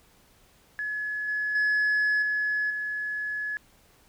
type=tone with level steps; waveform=sine; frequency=1700 Hz; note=G#6; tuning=40 cents sharp; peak=-28 / -25 / -19 / -23 / -28 dBFS; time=0.79-3.57 s; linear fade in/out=0 ms; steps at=1.28 / 1.55 / 2.22 / 2.7 s; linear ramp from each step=5 ms; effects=tanh soft clip ceiling -20 dBFS + pink hiss -60 dBFS RMS until 4.08 s